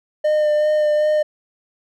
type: tone with vibrato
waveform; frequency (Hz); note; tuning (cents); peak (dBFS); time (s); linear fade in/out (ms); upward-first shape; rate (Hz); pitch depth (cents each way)
triangle; 605; D#5; -49; -12; 0.24-1.23; 10; sine; 2.6; 16
effects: none